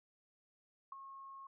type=tone with ADSR envelope; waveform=sine; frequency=1086 Hz; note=C#6; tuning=36 cents flat; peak=-40 dBFS; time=0.92-1.47 s; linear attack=4 ms; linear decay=10 ms; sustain=-9 dB; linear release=4 ms; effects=none